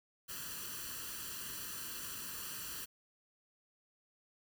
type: noise with comb filter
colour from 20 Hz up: white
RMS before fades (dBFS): -44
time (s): 0.28-2.86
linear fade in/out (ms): 20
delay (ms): 0.68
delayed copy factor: +0.8
effects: none